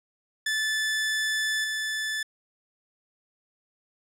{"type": "tone with level steps", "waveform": "sawtooth", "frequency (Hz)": 1746, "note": "A6", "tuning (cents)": -14, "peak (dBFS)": [-21, -24], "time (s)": [0.46, 2.23], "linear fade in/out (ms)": 5, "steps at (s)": 1.64, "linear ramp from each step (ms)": 2, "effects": ["low-pass 10000 Hz 12 dB/octave"]}